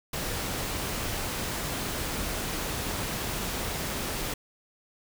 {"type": "noise", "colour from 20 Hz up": "pink", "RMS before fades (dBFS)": -32, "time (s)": [0.13, 4.34], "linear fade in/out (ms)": 5, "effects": []}